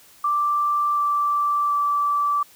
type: tone with pitch steps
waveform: sine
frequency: 1174.7 / 1167.9 / 1161.2 Hz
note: D6 / D6 / D6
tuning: 0 / -10 / -20 cents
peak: -18 dBFS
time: 0.24-2.43 s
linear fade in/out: 5 ms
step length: 730 ms
effects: white hiss -51 dBFS RMS until 2.55 s